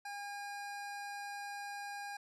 25% pulse tone, 811 Hz, G#5, 41 cents flat, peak -38 dBFS, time 0.05-2.17 s, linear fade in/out 5 ms, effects low-pass 10000 Hz 12 dB/octave

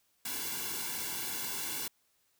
white noise with comb filter, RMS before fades -37 dBFS, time 0.25-1.88 s, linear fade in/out 5 ms, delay 1.6 ms, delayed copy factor -1, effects white hiss -73 dBFS RMS until 2.39 s

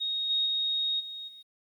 sine tone with level steps, 3741 Hz, A#7, 5 cents sharp, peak -28 / -24 / -26 / -37 / -46 dBFS, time 0-1.43 s, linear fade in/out 20 ms, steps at 0.29 / 0.45 / 0.99 / 1.27 s, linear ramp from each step 20 ms, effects 11-bit

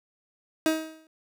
30% pulse tone with exponential decay, 317 Hz, D#4, 32 cents sharp, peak -16 dBFS, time 0.66-1.07 s, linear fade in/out 1 ms, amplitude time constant 88 ms, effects none

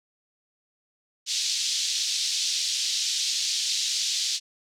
pink band-pass noise, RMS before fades -27 dBFS, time 1.26-4.4 s, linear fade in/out 50 ms, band 3600 to 6500 Hz, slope 24 dB/octave, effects none

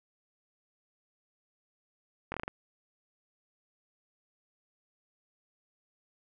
slowing click train, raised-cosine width 0.5 ms, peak -20 dBFS, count 6, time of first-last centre 2.32-2.479 s, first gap 21 ms, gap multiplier 1.21, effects none

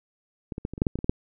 clicks, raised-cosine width 3 ms, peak -19 / -19 / -16 / -22 / -23 / -8 / -10 / -15 / -20 / -16 / -6 dBFS, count 11, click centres 0.522 / 0.581 / 0.651 / 0.736 / 0.779 / 0.819 / 0.868 / 0.956 / 0.989 / 1.044 / 1.095 s, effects none

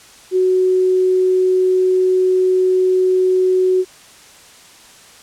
sine tone, 370.8 Hz, F#4, 4 cents sharp, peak -11 dBFS, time 0.31-3.85 s, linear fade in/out 50 ms, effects white hiss -43 dBFS RMS until 5.22 s + low-pass 9000 Hz 12 dB/octave

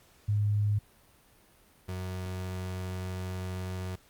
sine / 35% pulse tone pair in turn, 103.83 / 92.3 Hz, G#2 / F#2, 0 / -4 cents, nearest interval major second, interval 204 cents, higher first, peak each -24 / -32 dBFS, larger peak first, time 0.28-0.79 / 1.88-3.96 s, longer second, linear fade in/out 10 ms, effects pink hiss -61 dBFS RMS until 4.09 s + Opus 48 kbps

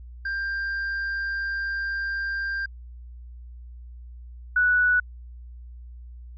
triangle / sine tone pair in turn, 1588 / 1477.2 Hz, G6 / F#6, +22 / -3 cents, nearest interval minor second, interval 125 cents, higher first, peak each -24 / -17 dBFS, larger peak second, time 0.25-2.66 / 4.56-5 s, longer first, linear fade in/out 5 ms, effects added 60 Hz sine -39 dBFS peak until 6.37 s + resampled to 16000 Hz

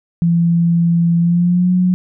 sine tone with pitch glide, 169.5 to 181.67 Hz, E3 to F#3, +49 to -31 cents, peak -10 dBFS, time 0.22-1.94 s, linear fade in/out 0 ms, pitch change +120 cents, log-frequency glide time 1.19-1.72 s, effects none

